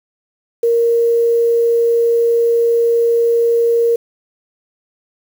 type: tone with quantisation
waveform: sine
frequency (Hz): 466.2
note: A#4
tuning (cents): 0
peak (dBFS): -10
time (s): 0.63-3.96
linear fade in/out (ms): 5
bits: 6
effects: none